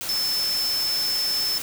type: tone in noise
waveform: sine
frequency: 5274 Hz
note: E8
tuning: in tune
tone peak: -22 dBFS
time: 0.09-1.58 s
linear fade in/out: 0 ms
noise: white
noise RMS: -31 dBFS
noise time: 0.01-1.62 s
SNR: +6 dB
effects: none